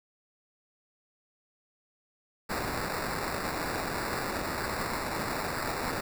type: noise with sample-and-hold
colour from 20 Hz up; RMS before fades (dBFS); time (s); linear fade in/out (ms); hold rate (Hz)
blue; -33; 2.49-6.01; 10; 3150
effects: none